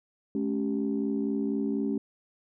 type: tone cluster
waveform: sine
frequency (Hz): 214.3 / 278.4 / 390.5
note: A3 / C#4 / G4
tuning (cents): -45 / +8 / -7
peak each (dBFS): -29 / -29 / -33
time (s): 0.35-1.98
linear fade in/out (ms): 2
effects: tanh soft clip ceiling -18 dBFS